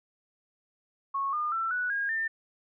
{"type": "tone with pitch steps", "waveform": "sine", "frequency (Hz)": [1100, 1213.5, 1338.7, 1476.8, 1629.2, 1797.3], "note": ["C#6", "D#6", "E6", "F#6", "G#6", "A6"], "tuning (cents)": [-14, -44, 26, -4, -34, 36], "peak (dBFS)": -27, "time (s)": [1.14, 2.28], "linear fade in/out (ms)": 10, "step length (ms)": 190, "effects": []}